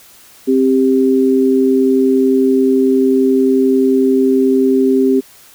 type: tone pair together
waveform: sine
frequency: 263.4 / 394.7 Hz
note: C4 / G4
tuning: +12 / +12 cents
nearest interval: perfect fifth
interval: 700 cents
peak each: -11 / -12 dBFS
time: 0.47-5.21 s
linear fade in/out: 20 ms
effects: white hiss -43 dBFS RMS until 5.54 s